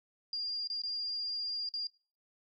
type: tone with dropouts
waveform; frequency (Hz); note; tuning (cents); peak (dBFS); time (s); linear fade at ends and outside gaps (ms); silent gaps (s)
sine; 4805; D8; +39; -33; 0.33-1.87; 2; 0.674-0.7 / 0.819-0.835 / 1.69-1.738
effects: noise-tail reverb RT60 0.4 s tail -24 dB re dry